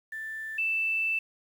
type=tone pair in turn; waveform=sine; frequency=1768 / 2649 Hz; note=A6 / E7; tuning=+8 / +8 cents; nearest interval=perfect fifth; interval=700 cents; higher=second; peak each=-34 / -25 dBFS; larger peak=second; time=0.12-0.58 / 0.58-1.19 s; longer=second; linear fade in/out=5 ms; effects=9-bit